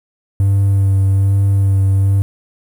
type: tone with vibrato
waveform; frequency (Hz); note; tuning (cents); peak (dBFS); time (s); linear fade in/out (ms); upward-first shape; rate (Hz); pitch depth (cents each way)
triangle; 98; G2; 0; -7; 0.4-2.22; 0; sine; 1.2; 18
effects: tanh soft clip ceiling -3 dBFS + 7-bit